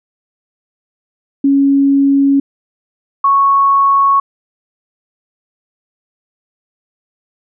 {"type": "tone pair in turn", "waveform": "sine", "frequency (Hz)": [277.2, 1106.2], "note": ["C#4", "C#6"], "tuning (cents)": [0, -4], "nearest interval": "2 octaves", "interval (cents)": 2396, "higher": "second", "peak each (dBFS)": -7, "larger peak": "neither", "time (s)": [[1.44, 2.4], [3.24, 4.2]], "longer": "neither", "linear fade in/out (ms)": 5, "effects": []}